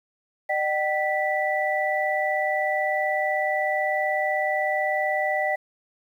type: tone cluster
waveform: sine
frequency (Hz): 607 / 766 / 1970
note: D#5 / G5 / B6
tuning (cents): -43 / -40 / -5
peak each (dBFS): -26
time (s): 0.49-5.56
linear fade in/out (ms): 10
effects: 9-bit